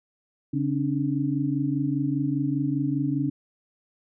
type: tone cluster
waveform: sine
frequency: 140.9 / 270.5 / 295.5 Hz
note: C#3 / C#4 / D4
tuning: +29 / -42 / +11 cents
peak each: -27 dBFS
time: 0.53-3.3 s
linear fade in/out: 10 ms
effects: none